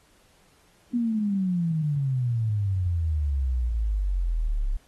sine exponential sweep, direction down, 244.9 to 33 Hz, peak -22 dBFS, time 0.93-4.77 s, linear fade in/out 10 ms, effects pink hiss -61 dBFS RMS until 4.87 s + AAC 32 kbps

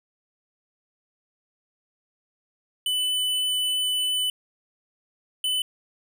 square tone pair in turn, 2999 / 3010 Hz, F#7 / F#7, +23 / +29 cents, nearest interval unison, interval 6 cents, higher second, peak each -23 dBFS, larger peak neither, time 2.86-4.3 / 5.44-5.62 s, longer first, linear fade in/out 2 ms, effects none

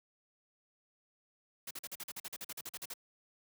white noise bursts, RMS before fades -43 dBFS, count 16, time 1.67-2.938 s, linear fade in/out 5 ms, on 38 ms, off 44 ms, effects high-pass 100 Hz 12 dB/octave

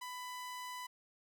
sawtooth tone, 997 Hz, B5, 16 cents sharp, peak -39 dBFS, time 0.01-0.87 s, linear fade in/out 10 ms, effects none

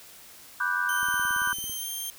sine chord, G major seventh, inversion first, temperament equal, 987.8 / 1174.7 / 1480 / 1568 Hz, B5 / D6 / F#6 / G6, 0 / 0 / 0 / 0 cents, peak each -33 / -33 / -28 / -28 dBFS, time 0.6-1.53 s, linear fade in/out 5 ms
5% pulse tone with pitch glide, 3088 to 3175 Hz, G7 to G7, -27 to +21 cents, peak -24 dBFS, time 0.89-2.1 s, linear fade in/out 0 ms, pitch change +48 cents, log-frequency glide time 1.56-1.88 s
click train, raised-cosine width 3 ms, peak -34 dBFS, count 13, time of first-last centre 1.03-1.697 s, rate 18 Hz
effects white hiss -49 dBFS RMS until 2.18 s

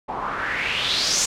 white noise with low-pass filter sweep, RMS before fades -24 dBFS, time 0.08-1.26 s, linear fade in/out 10 ms, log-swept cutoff 810 to 7100 Hz, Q 3.9, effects none

